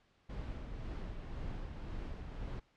brown noise with tremolo, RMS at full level -41 dBFS, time 0.29-2.6 s, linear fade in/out 10 ms, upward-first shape sine, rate 1.9 Hz, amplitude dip 35%, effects pink hiss -71 dBFS RMS until 2.76 s + low-pass 4000 Hz 12 dB/octave

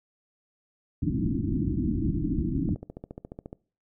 white low-pass noise, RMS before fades -27 dBFS, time 1.02-2.75 s, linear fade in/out 10 ms, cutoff 330 Hz, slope 96 dB/octave
click train, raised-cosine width 2 ms, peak -25 dBFS, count 13, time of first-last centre 2.69-3.529 s, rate 14.3 Hz
effects noise-tail reverb RT60 0.4 s tail -23 dB re dry

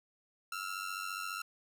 sawtooth ring-modulated tone, 1355 Hz, E6, 47 cents sharp, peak -31 dBFS, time 0.52-1.42 s, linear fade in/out 2 ms, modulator 47.3 Hz, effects none

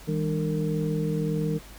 sine tone cluster, 160.3 / 201.9 / 299.4 / 457.8 Hz, E3 / G#3 / D4 / A#4, -48 / -49 / +33 / -31 cents, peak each -26 / -32 / -33 / -31 dBFS, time 0.07-1.59 s, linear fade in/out 20 ms, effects added 50 Hz sine -48 dBFS peak until 1.78 s + pink hiss -48 dBFS RMS until 1.78 s

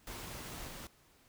pink noise with level steps, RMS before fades -45 / -47 dBFS, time 0.07-0.87 s, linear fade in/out 2 ms, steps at 0.67 s, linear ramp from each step 20 ms, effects pink hiss -66 dBFS RMS until 1.28 s

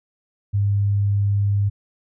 sine tone, 101 Hz, G#2, 48 cents flat, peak -16 dBFS, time 0.53-1.7 s, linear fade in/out 20 ms, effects none

